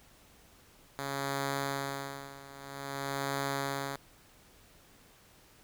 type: tone with tremolo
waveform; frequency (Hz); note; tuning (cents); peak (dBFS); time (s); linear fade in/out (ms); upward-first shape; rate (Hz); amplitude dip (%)
5% pulse; 138.59; C#3; 0; -20; 0.99-3.96; 0; sine; 0.51; 85
effects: pink hiss -60 dBFS RMS until 5.63 s